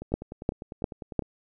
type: two click trains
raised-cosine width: 2 ms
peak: -10 / -24 dBFS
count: 4 / 13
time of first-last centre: 0.14-1.193 / 0.02-1.222 s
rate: 2.85 / 9.98 Hz
effects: none